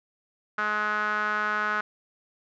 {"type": "tone with band-pass filter", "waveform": "sawtooth", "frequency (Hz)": 211.1, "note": "G#3", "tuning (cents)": 29, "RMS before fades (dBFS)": -27, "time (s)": [0.58, 1.81], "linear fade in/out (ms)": 5, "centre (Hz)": 1400, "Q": 5.9, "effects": ["resampled to 16000 Hz"]}